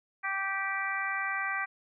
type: harmonic tone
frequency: 390 Hz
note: G4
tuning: 9 cents flat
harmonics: 2 / 3 / 4 / 5 / 6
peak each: -39 / -36 / -35 / -34 / -38 dBFS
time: 0.23-1.66 s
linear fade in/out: 20 ms
effects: none